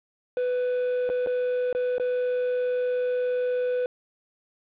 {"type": "tone with dropouts", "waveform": "triangle", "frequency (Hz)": 497.6, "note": "B4", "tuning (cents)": 13, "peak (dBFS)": -21, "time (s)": [0.37, 3.86], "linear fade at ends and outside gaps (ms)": 1, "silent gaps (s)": [[1.092, 1.099], [1.263, 1.271], [1.728, 1.749], [1.982, 1.998]], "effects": ["resampled to 8000 Hz", "8-bit"]}